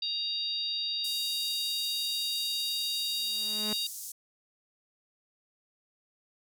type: harmonic tone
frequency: 939 Hz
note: A#5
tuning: 12 cents sharp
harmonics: 3 / 4 / 5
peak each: -41 / -32 / -34 dBFS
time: 0.02-3.87 s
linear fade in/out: 5 ms
type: band-pass noise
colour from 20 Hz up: white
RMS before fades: -41 dBFS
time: 1.04-4.12 s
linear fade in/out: 5 ms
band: 5500 to 14000 Hz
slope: 24 dB/octave
type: tone with exponential growth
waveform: sawtooth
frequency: 212.4 Hz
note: G#3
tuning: 39 cents sharp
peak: -28 dBFS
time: 3.08-3.73 s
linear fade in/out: 0 ms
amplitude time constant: 140 ms
effects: none